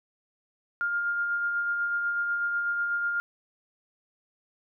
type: tone with tremolo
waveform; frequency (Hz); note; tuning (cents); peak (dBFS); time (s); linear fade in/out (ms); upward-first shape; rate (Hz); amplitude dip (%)
sine; 1407; F6; +12; -24; 0.81-3.2; 0; sine; 8.1; 30
effects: none